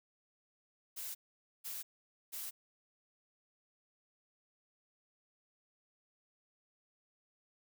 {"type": "noise bursts", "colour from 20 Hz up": "blue", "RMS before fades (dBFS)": -43, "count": 3, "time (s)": [0.96, 2.51], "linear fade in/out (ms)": 20, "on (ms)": 190, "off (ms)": 490, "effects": []}